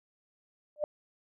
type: tone with exponential growth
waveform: sine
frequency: 598 Hz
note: D5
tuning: 31 cents sharp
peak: -23 dBFS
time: 0.76-0.84 s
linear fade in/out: 1 ms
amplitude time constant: 17 ms
effects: none